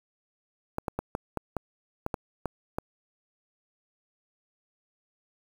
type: clicks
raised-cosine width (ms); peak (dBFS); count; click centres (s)
1; -15; 10; 0.784 / 0.882 / 0.99 / 1.151 / 1.373 / 1.567 / 2.064 / 2.142 / 2.457 / 2.785
effects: 7-bit